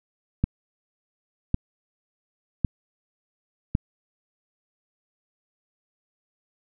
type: click train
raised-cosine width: 5 ms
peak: -8 dBFS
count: 4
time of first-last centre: 0.44-3.751 s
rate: 0.906 Hz
effects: none